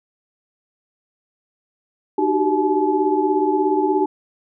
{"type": "tone cluster", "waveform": "sine", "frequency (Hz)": [306.6, 374.4, 391.2, 858], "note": ["D#4", "F#4", "G4", "A5"], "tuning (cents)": [-25, 20, -4, -44], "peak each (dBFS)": -21, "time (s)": [2.18, 4.06], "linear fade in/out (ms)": 5, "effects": []}